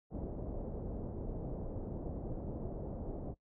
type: low-pass noise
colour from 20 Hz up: pink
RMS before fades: -41 dBFS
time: 0.1-3.35 s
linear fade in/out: 50 ms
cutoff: 620 Hz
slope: 24 dB/octave
effects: noise-tail reverb RT60 0.1 s tail -20 dB re dry